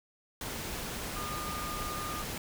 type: tone in noise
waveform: sine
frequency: 1214 Hz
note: D#6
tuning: 43 cents flat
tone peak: -38 dBFS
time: 1.16-2.22 s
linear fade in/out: 2 ms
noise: pink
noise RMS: -38 dBFS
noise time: 0.41-2.38 s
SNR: -3 dB
effects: none